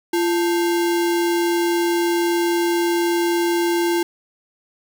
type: tone with sample-and-hold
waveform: sine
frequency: 343.1 Hz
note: F4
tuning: 31 cents flat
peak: -16 dBFS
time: 0.13-4.03 s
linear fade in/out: 5 ms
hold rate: 1225 Hz
effects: none